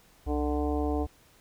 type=tone with pitch glide; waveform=sine; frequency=65.41 to 69.7 Hz; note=C2 to C#2; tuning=0 to +10 cents; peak=-30 dBFS; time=0.26-1.07 s; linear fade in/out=10 ms; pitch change=+110 cents; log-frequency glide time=0.49-0.63 s
type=harmonic tone; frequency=148.2 Hz; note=D3; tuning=16 cents sharp; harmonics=2 / 3 / 4 / 5 / 6 / 7; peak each=-30 / -33 / -39 / -35 / -45 / -45 dBFS; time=0.26-1.07 s; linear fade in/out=50 ms
effects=pink hiss -60 dBFS RMS until 1.4 s